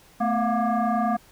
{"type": "tone with frequency modulation", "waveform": "sine", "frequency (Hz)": 249.4, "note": "B3", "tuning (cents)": 17, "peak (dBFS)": -20, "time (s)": [0.2, 1.17], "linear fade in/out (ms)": 10, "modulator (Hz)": 470, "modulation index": 1.9, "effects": ["pink hiss -54 dBFS RMS until 1.31 s"]}